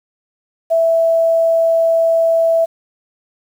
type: tone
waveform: sine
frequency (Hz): 659.3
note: E5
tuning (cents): 0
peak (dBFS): -10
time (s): 0.7-2.66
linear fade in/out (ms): 20
effects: 7-bit